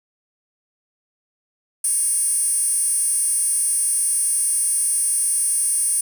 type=tone with high-pass filter; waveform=15% pulse; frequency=554.4 Hz; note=C#5; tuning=in tune; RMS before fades=-20 dBFS; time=1.84-6.01 s; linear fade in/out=5 ms; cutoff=9400 Hz; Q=9.1; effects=8-bit

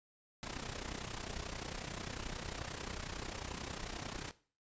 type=noise with amplitude modulation; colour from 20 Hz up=pink; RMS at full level=-40 dBFS; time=0.43-4.31 s; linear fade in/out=0 ms; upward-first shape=sine; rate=31.2 Hz; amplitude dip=75%; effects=noise-tail reverb RT60 0.4 s tail -17 dB re dry + resampled to 16000 Hz

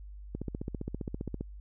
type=click train; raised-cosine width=3 ms; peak=-22 dBFS; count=17; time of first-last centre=0.35-1.41 s; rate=15.1 Hz; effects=added 50 Hz sine -43 dBFS peak until 1.6 s

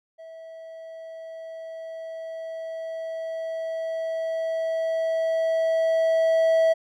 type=tone with level ramp; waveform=triangle; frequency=651 Hz; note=E5; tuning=22 cents flat; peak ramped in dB=-38 to -14 dBFS; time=0.18-6.74 s; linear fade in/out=20 ms; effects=none

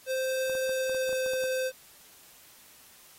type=tone with pitch glide; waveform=square; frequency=522 to 517.8 Hz; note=C5 to C5; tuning=-4 to -18 cents; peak=-28 dBFS; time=0.06-1.72 s; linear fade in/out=50 ms; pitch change=-14 cents; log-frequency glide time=0.71-1.27 s
type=clicks; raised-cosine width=1 ms; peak=-32 dBFS; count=10; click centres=0.497 / 0.552 / 0.694 / 0.896 / 0.947 / 1.093 / 1.129 / 1.262 / 1.335 / 1.439 s
effects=white hiss -55 dBFS RMS until 3.18 s + AAC 48 kbps

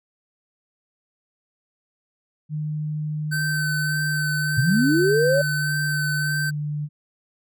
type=tone with pitch glide; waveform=sine; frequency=152.2 to 148.55 Hz; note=D#3 to D3; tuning=-38 to +20 cents; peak=-24 dBFS; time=2.49-6.89 s; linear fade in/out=50 ms; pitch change=-42 cents; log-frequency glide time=3.38-5.32 s
type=tone with vibrato; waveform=square; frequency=1534 Hz; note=G6; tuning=38 cents flat; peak=-24 dBFS; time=3.31-6.51 s; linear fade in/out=20 ms; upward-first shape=sine; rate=1.7 Hz; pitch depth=21 cents each way
type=linear sweep; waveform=sine; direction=up; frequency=110 to 582 Hz; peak=-16 dBFS; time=4.57-5.42 s; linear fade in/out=10 ms
effects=none

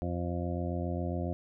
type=harmonic tone; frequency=87.31 Hz; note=F2; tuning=in tune; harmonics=1 / 2 / 3 / 4 / 6 / 7 / 8; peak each=-34 / -37 / -39 / -40 / -42 / -42 / -43 dBFS; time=0.02-1.33 s; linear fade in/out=0 ms; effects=none

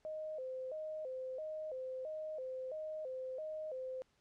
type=tone with vibrato; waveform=sine; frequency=567 Hz; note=C#5; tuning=39 cents sharp; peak=-40 dBFS; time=0.05-4.02 s; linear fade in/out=0 ms; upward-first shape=square; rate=1.5 Hz; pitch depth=160 cents each way; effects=pink hiss -75 dBFS RMS until 4.2 s + low-pass 7000 Hz 12 dB/octave

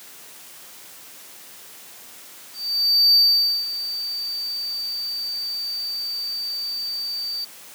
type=tone with ADSR envelope; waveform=triangle; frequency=4619 Hz; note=D8; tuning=30 cents flat; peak=-10 dBFS; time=2.53-7.45 s; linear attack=610 ms; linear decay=510 ms; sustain=-14 dB; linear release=9 ms; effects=white hiss -43 dBFS RMS until 7.74 s + high-pass 150 Hz 12 dB/octave

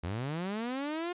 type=linear sweep; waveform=sawtooth; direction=up; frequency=78.6 to 360 Hz; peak=-29 dBFS; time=0.03-1.13 s; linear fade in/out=10 ms; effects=resampled to 8000 Hz

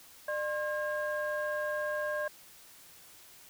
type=tone cluster; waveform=sine; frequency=601 / 1065 / 1618 Hz; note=D5 / C6 / G#6; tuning=+40 / +30 / -46 cents; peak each=-32 / -40 / -35 dBFS; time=0.28-2.28 s; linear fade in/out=5 ms; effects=tanh soft clip ceiling -24 dBFS + white hiss -55 dBFS RMS until 3.49 s

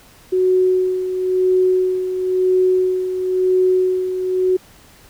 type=tone with tremolo; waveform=sine; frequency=370 Hz; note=F#4; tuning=in tune; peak=-11 dBFS; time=0.32-4.57 s; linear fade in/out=10 ms; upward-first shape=sine; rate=0.98 Hz; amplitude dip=60%; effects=pink hiss -47 dBFS RMS until 5.09 s

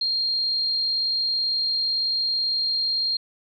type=tone; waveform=sine; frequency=4213 Hz; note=C8; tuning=11 cents sharp; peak=-21 dBFS; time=0.01-3.17 s; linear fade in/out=5 ms; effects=none

